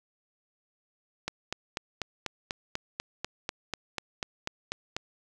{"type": "click train", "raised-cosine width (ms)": 0.2, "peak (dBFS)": -14, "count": 16, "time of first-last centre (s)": [1.28, 4.966], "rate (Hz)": 4.07, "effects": []}